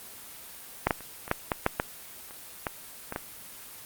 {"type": "clicks", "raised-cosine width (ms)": 0.5, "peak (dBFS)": [-6, -8, -28, -23, -8, -9, -6, -9, -30, -13, -18, -15], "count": 12, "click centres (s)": [0.87, 0.908, 1.007, 1.279, 1.314, 1.518, 1.664, 1.799, 2.309, 2.668, 3.124, 3.161], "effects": ["white hiss -45 dBFS RMS until 3.85 s", "Opus 24 kbps"]}